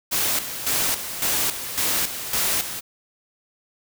white noise with tremolo, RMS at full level -22 dBFS, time 0.11-2.81 s, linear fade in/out 20 ms, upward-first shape square, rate 1.8 Hz, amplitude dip 65%, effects none

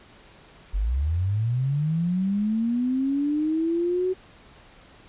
sine linear sweep, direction up, 43.63 to 375.6 Hz, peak -21 dBFS, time 0.73-4.14 s, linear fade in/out 20 ms, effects pink hiss -51 dBFS RMS until 5.08 s + resampled to 8000 Hz

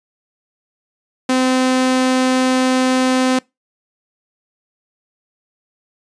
sawtooth tone, 257.4 Hz, C4, 28 cents flat, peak -9 dBFS, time 1.29-3.39 s, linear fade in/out 5 ms, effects noise-tail reverb RT60 0.2 s tail -24 dB re dry + resampled to 22050 Hz

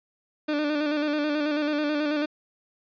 30% pulse tone with vibrato, 297.9 Hz, D4, 25 cents sharp, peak -21 dBFS, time 0.48-2.26 s, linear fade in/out 10 ms, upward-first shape square, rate 9.2 Hz, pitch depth 37 cents each way, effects resampled to 11025 Hz

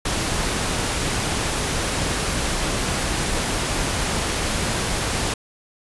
pink noise, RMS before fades -23 dBFS, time 0.05-5.34 s, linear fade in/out 5 ms, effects resampled to 24000 Hz

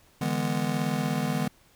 square chord, E dominant seventh, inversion third, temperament just, 148.33 / 164.81 / 206 / 247.2 Hz, D3 / E3 / G#3 / B3, +18 / 0 / -14 / +2 cents, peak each -32 dBFS, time 0.21-1.48 s, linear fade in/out 5 ms, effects pink hiss -60 dBFS RMS until 1.75 s

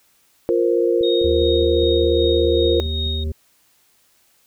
sine chord, F suspended fourth, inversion none, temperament equal, 349.2 / 466.2 / 523.3 Hz, F4 / Bb4 / C5, 0 / 0 / 0 cents, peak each -18 / -18 / -22 dBFS, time 0.49-2.8 s, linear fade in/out 0 ms
click train, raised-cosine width 5 ms, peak -25 dBFS, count 12, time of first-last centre 1.01-3.273 s, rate 4.86 Hz
sine tone with tremolo, 3729 Hz, A#7, in tune, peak -23 dBFS, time 1.03-3.24 s, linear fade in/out 5 ms, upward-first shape sine, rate 2.6 Hz, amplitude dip 50%
harmonic tone, 77.78 Hz, D#2, in tune, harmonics 1 / 3 / 5 / 7, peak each -21 / -34 / -34 / -44 dBFS, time 1.24-3.32 s, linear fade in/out 5 ms
effects white hiss -59 dBFS RMS until 4.46 s

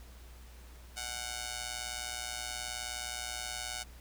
5% pulse tone with amplitude modulation, 740 Hz, F#5, in tune, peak -22 dBFS, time 0.96-3.84 s, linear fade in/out 20 ms, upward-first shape sine, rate 119 Hz, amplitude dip 90%, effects added 60 Hz sine -50 dBFS peak until 4 s + pink hiss -58 dBFS RMS until 4 s

